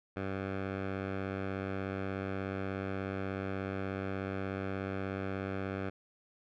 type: tone with low-pass filter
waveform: 10% pulse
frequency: 96.6 Hz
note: G2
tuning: 25 cents flat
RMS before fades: -37 dBFS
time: 0.16-5.9 s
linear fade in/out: 10 ms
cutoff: 2000 Hz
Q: 1.2
effects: none